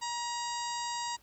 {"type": "harmonic tone", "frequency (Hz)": 950, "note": "A#5", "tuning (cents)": 33, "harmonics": [1, 2, 3, 4, 5, 6, 7, 8], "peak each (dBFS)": [-35, -44, -46, -45, -43, -49, -47, -43], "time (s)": [0.01, 1.17], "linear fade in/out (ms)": 20, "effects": ["pink hiss -64 dBFS RMS until 1.22 s"]}